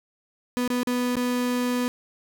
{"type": "tone with dropouts", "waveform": "35% pulse", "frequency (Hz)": 246.9, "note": "B3", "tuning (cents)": 0, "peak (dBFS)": -21, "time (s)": [0.57, 1.88], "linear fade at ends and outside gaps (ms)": 0, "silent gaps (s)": [[0.677, 0.702], [0.832, 0.872], [1.155, 1.167]], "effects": []}